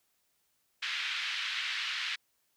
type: band-pass noise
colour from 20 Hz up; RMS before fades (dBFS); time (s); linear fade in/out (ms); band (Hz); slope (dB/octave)
white; -35; 0.82-2.16; 10; 1500 to 3700; 24
effects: white hiss -75 dBFS RMS until 2.56 s